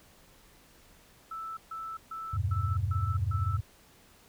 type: tone bursts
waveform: sine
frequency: 1318.5 Hz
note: E6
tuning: in tune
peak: -36 dBFS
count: 6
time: 1.31-3.57 s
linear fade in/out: 5 ms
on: 260 ms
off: 140 ms
type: chord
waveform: sine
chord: E minor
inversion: none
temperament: equal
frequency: 82.41 / 98 / 123.47 Hz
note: E2 / G2 / B2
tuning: 0 / 0 / 0 cents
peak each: -32 / -29 / -35 dBFS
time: 2.33-3.61 s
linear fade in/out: 10 ms
effects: pink hiss -59 dBFS RMS until 4.28 s